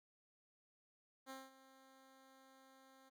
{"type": "tone with ADSR envelope", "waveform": "10% pulse", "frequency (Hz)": 265.6, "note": "C4", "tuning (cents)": 26, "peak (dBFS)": -40, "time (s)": [1.26, 3.1], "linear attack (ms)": 42, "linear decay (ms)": 200, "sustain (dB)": -16, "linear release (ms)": 19, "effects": []}